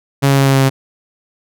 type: tone with pitch steps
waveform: sawtooth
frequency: 138.59 / 137.71 / 136.84 / 135.97 / 135.11 / 134.26 Hz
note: C#3 / C#3 / C#3 / C#3 / C#3 / C3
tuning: 0 / -11 / -22 / -33 / -44 / +45 cents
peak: -5 dBFS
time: 0.22-0.7 s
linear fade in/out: 20 ms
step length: 80 ms
effects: none